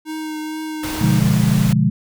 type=tone with vibrato; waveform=square; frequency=311.1 Hz; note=D#4; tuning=in tune; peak=-25 dBFS; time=0.05-1.22 s; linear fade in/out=50 ms; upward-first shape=triangle; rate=2.2 Hz; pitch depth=17 cents each way
type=noise; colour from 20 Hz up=pink; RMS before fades=-27 dBFS; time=0.83-1.73 s; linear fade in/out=5 ms
type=chord; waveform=sine; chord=B diminished seventh; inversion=none; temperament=equal; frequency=123.47 / 146.83 / 174.61 / 207.7 Hz; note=B2 / D3 / F3 / Ab3; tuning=0 / 0 / 0 / 0 cents; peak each=-18 dBFS; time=1.01-1.9 s; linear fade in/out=5 ms
effects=none